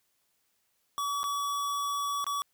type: tone with dropouts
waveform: square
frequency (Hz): 1139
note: C#6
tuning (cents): +47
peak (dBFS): -30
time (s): 0.98-2.42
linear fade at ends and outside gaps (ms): 0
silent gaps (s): 1.232-1.24 / 2.243-2.266
effects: white hiss -74 dBFS RMS until 2.53 s